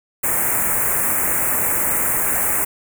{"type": "band-stop noise", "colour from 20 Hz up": "white", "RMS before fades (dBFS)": -19, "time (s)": [0.23, 2.65], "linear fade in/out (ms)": 10, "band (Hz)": [2300, 7500], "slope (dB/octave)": 48, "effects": []}